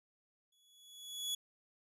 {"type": "tone with exponential growth", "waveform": "sawtooth", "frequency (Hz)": 3388, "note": "G#7", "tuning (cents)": 34, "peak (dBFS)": -31, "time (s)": [0.52, 1.35], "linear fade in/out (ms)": 5, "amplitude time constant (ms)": 180, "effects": ["resampled to 32000 Hz"]}